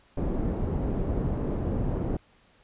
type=low-pass noise; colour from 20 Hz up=pink; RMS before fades=-28 dBFS; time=0.17-2.17 s; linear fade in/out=5 ms; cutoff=450 Hz; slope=12 dB/octave; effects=pink hiss -61 dBFS RMS until 2.63 s + resampled to 8000 Hz